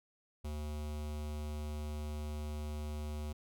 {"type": "tone with notch filter", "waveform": "square", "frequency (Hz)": 75, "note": "D2", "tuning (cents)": 37, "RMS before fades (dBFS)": -40, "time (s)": [0.44, 3.33], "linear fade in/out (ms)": 10, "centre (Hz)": 1700, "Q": 1.9, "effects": []}